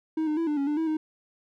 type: tone with pitch steps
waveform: triangle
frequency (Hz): 316.5 / 304.1 / 331.3 / 297.6 / 278.8 / 296.9 / 322.9 / 311.3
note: D#4 / D#4 / E4 / D4 / C#4 / D4 / E4 / D#4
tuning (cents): +30 / -40 / +9 / +23 / +10 / +19 / -36 / +1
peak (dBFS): -22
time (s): 0.17-0.97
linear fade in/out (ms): 5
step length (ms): 100
effects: none